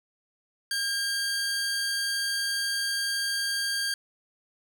35% pulse tone pair together, 1613 / 4619 Hz, G6 / D8, +49 / -30 cents, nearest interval octave + tritone, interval 1821 cents, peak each -28 dBFS, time 0.71-3.94 s, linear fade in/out 2 ms, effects none

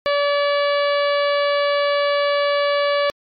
harmonic tone, 574 Hz, D5, 40 cents flat, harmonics 1 / 2 / 3 / 4 / 5 / 6 / 7 / 8, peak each -17 / -23 / -27 / -29 / -31 / -33 / -34 / -35 dBFS, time 0.06-3.1 s, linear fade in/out 0 ms, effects MP3 96 kbps

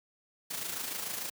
white noise with amplitude modulation, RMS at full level -35 dBFS, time 0.5-1.3 s, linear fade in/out 10 ms, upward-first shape sine, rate 26.8 Hz, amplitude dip 50%, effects high-pass 100 Hz 12 dB/octave

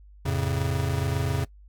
square chord, F augmented, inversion none, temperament just, 87.31 / 109.13 / 136.42 Hz, F2 / A2 / C#3, 0 / -14 / -27 cents, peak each -29 / -32 / -28 dBFS, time 0.25-1.45 s, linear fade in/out 10 ms, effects noise-tail reverb RT60 0.1 s tail -20 dB re dry + added 50 Hz sine -47 dBFS peak until 1.68 s

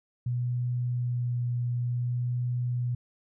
sine tone with vibrato, 122.2 Hz, B2, 18 cents flat, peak -26 dBFS, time 0.26-2.95 s, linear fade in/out 5 ms, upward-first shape sine, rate 0.56 Hz, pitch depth 11 cents each way, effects none

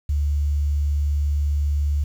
sine tone with quantisation, 72.7 Hz, D2, 17 cents flat, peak -18 dBFS, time 0.09-2.04 s, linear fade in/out 5 ms, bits 8, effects none

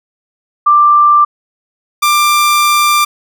sine / sawtooth tone pair in turn, 1181 / 1186 Hz, D6 / D6, +9 / +17 cents, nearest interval unison, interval 8 cents, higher second, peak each -4 dBFS, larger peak neither, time 0.66-1.25 / 2.02-3.05 s, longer second, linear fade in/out 10 ms, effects none

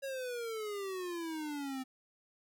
square exponential sweep, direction down, 554 to 257.4 Hz, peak -38 dBFS, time 0.02-1.84 s, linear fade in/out 20 ms, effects none

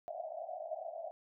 white band-pass noise, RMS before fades -43 dBFS, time 0.08-1.11 s, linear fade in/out 0 ms, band 620 to 720 Hz, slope 96 dB/octave, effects none

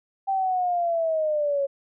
sine linear sweep, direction down, 784 to 549 Hz, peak -21 dBFS, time 0.27-1.67 s, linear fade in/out 20 ms, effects none

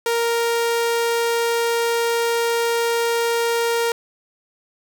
sawtooth tone, 466.2 Hz, A#4, in tune, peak -14 dBFS, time 0.06-3.92 s, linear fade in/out 2 ms, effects none

